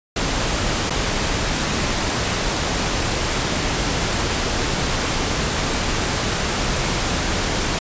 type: noise with dropouts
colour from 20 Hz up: pink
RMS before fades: -21 dBFS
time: 0.16-7.79 s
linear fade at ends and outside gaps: 5 ms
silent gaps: 0.898-0.904 s
effects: resampled to 16000 Hz